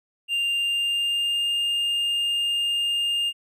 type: tone with pitch glide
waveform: triangle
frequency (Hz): 2794 to 2815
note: F7 to F7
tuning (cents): 0 to +13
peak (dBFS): -20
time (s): 0.28-3.33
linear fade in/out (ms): 50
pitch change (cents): +13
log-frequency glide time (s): 0.51-1.54
effects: none